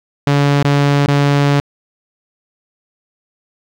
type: tone with dropouts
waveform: sawtooth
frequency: 142.6 Hz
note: C#3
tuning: 49 cents sharp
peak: -6 dBFS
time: 0.27-1.6 s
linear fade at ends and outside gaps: 2 ms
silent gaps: 0.629-0.646 / 1.061-1.08 s
effects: low-pass 5000 Hz 12 dB/octave + 8-bit